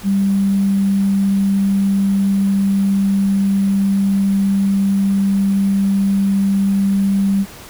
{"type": "tone with sample-and-hold", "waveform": "sine", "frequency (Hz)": 196.7, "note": "G3", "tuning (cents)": 6, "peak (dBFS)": -12, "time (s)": [0.03, 7.46], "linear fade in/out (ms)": 50, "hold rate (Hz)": 11025, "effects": ["pink hiss -37 dBFS RMS until 7.69 s"]}